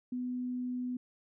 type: tone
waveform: sine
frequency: 249.3 Hz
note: B3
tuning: 16 cents sharp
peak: -33 dBFS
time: 0.12-0.97 s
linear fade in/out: 5 ms
effects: none